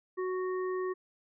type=harmonic tone; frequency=370 Hz; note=F#4; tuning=in tune; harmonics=1 / 3 / 5; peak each=-31 / -40 / -46 dBFS; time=0.17-0.94 s; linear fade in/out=20 ms; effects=none